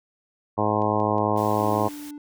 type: harmonic tone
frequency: 105.8 Hz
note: G#2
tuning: 33 cents sharp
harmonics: 1 / 2 / 3 / 4 / 5 / 6 / 7 / 8 / 9 / 10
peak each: -29 / -29 / -29 / -29 / -29 / -29 / -29 / -29 / -29 / -29 dBFS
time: 0.57-1.89 s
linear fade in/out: 20 ms
type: click train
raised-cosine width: 0.2 ms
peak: -33 dBFS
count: 7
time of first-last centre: 0.82-1.907 s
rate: 5.52 Hz
type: noise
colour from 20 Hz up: white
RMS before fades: -44 dBFS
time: 1.37-2.11 s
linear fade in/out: 5 ms
type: tone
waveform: triangle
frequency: 293.7 Hz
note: D4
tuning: in tune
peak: -33 dBFS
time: 1.6-2.18 s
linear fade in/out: 2 ms
effects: none